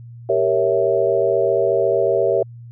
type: chord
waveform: sine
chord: G diminished seventh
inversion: none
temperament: equal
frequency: 392 / 466.2 / 554.4 / 659.3 Hz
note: G4 / Bb4 / Db5 / Fb5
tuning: 0 / 0 / 0 / 0 cents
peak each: -20 dBFS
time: 0.29-2.43 s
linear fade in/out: 5 ms
effects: added 118 Hz sine -35 dBFS peak until 2.71 s